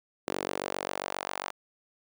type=tone with high-pass filter sweep; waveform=sawtooth; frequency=47.44 Hz; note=F#1; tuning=44 cents sharp; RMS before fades=-35 dBFS; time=0.27-1.51 s; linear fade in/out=10 ms; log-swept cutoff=370 to 870 Hz; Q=1.5; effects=none